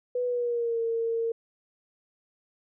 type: tone with pitch glide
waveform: sine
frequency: 493.9 to 458.2 Hz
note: B4 to A#4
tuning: 0 to -30 cents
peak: -25 dBFS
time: 0.15-1.32 s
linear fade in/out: 5 ms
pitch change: -130 cents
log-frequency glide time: 0.25-0.8 s
effects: none

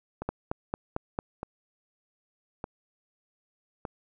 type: two click trains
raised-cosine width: 1 ms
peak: -20 / -15 dBFS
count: 4 / 5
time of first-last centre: 0.22-3.852 / 0.29-1.189 s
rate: 0.826 / 4.45 Hz
effects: none

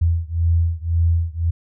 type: beating tone pair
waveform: sine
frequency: 83 / 84.9 Hz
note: E2 / F2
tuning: +12 / -48 cents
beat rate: 1.9 Hz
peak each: -18 / -19 dBFS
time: 0.01-1.51 s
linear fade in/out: 10 ms
effects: none

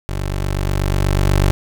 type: tone with level ramp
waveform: 20% pulse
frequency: 48.19 Hz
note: G1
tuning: 29 cents flat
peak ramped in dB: -16 to -6 dBFS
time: 0.09-1.51 s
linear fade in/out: 0 ms
effects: none

